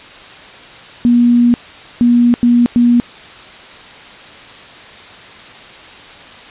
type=tone bursts at uneven times; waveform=sine; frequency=240 Hz; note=B3; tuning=49 cents flat; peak=-6 dBFS; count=4; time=1.05-1.54 / 2.01-2.34 / 2.43-2.66 / 2.76-3 s; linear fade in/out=0 ms; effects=white hiss -35 dBFS RMS until 6.5 s + resampled to 8000 Hz